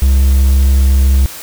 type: tone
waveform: triangle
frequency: 67 Hz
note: C2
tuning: 42 cents sharp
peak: -4 dBFS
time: 0.02-1.26 s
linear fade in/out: 0 ms
effects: white hiss -29 dBFS RMS until 1.42 s